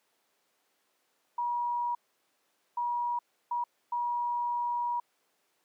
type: tone bursts at uneven times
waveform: sine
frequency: 960 Hz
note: B5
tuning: 49 cents flat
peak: -28 dBFS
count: 4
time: 1.38-1.95 / 2.77-3.19 / 3.51-3.64 / 3.92-5 s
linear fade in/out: 5 ms
effects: pink hiss -73 dBFS RMS until 5.64 s + high-pass 400 Hz 12 dB/octave